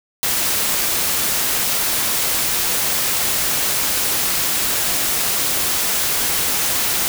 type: noise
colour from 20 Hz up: white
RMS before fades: -19 dBFS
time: 0.23-7.08 s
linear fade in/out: 0 ms
effects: none

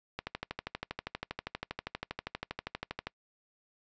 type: click train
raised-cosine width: 0.3 ms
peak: -19 dBFS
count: 37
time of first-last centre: 0.19-3.07 s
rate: 12.5 Hz
effects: noise-tail reverb RT60 0.1 s tail -24 dB re dry + resampled to 16000 Hz

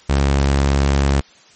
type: tone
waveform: sawtooth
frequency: 69.3 Hz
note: C#2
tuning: in tune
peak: -9 dBFS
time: 0.09-1.21 s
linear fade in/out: 10 ms
effects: white hiss -48 dBFS RMS until 1.55 s + MP3 32 kbps

